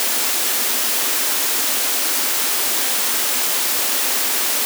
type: high-pass noise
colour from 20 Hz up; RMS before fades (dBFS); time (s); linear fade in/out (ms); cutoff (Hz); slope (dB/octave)
white; -19; 0-4.65; 0; 220; 96
effects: none